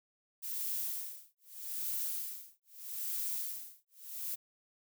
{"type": "noise with tremolo", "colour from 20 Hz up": "violet", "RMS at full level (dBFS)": -36, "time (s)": [0.42, 4.36], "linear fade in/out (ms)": 20, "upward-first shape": "sine", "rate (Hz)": 0.8, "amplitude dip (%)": 100, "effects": []}